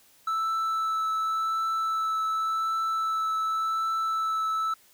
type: tone with vibrato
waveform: triangle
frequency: 1316 Hz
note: E6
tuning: 3 cents flat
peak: -23 dBFS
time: 0.27-4.74 s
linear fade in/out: 5 ms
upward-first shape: triangle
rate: 0.89 Hz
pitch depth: 11 cents each way
effects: white hiss -59 dBFS RMS until 4.93 s